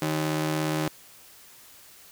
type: ring-modulated tone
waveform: sawtooth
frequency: 233.1 Hz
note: A#3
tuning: in tune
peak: -18 dBFS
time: 0.02-0.88 s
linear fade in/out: 0 ms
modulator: 78 Hz
effects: white hiss -51 dBFS RMS until 2.11 s